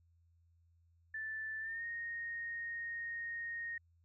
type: tone with pitch glide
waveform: sine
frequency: 1760 to 1859.3 Hz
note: A6 to A#6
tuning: 0 to -5 cents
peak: -39 dBFS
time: 1.14-3.78 s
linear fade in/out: 5 ms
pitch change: +95 cents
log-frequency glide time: 1.6-1.84 s
effects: added 84 Hz sine -67 dBFS peak until 4.04 s